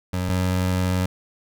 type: tone pair in turn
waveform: 25% pulse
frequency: 91.2 / 91.78 Hz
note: F#2 / F#2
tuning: -24 / -14 cents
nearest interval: unison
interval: 10 cents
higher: second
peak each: -19 / -16 dBFS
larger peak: second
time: 0.13-0.29 / 0.29-1.06 s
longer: second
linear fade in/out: 5 ms
effects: none